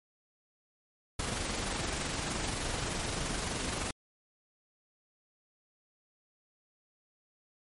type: noise with amplitude modulation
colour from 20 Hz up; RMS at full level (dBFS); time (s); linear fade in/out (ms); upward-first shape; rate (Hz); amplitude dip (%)
pink; -33; 1.19-3.91; 5; sine; 23.3; 35
effects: MP3 48 kbps